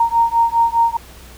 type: beating tone pair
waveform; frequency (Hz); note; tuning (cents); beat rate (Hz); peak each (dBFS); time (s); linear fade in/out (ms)
sine; 924 / 928.9; A#5 / A#5; -16 / -6; 4.9; -15; 0-0.97; 5
effects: added 60 Hz sine -41 dBFS peak until 1.37 s + pink hiss -42 dBFS RMS until 1.37 s